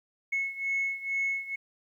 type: beating tone pair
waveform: sine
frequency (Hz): 2190 / 2192.2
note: C#7 / C#7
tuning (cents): -22 / -20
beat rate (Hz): 2.2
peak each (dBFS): -29 / -32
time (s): 0.32-1.56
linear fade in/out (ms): 10
effects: tanh soft clip ceiling -22 dBFS + 11-bit